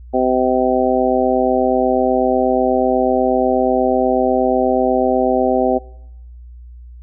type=harmonic tone; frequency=128.2 Hz; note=C3; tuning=35 cents flat; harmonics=2 / 3 / 4 / 5 / 6; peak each=-19 / -19 / -19 / -19 / -19 dBFS; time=0.13-5.79 s; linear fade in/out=20 ms; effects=noise-tail reverb RT60 0.9 s tail -23 dB re dry + added 60 Hz sine -34 dBFS peak until 7.02 s